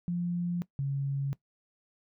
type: tone pair in turn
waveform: sine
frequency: 174.61 / 138.6 Hz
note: F3 / C#3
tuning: 0 / 0 cents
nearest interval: major third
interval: 400 cents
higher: first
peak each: -28 dBFS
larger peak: neither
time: 0.08-0.62 / 0.79-1.33 s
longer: neither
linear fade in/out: 0 ms
effects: noise-tail reverb RT60 0.1 s tail -19 dB re dry